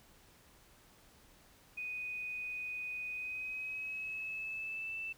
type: tone with pitch glide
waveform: sine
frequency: 2489 to 2652 Hz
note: D#7 to E7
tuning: 0 to +10 cents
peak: -38 dBFS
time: 1.77-5.13 s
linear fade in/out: 10 ms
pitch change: +110 cents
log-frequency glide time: 3.09-4.96 s
effects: pink hiss -63 dBFS RMS until 5.17 s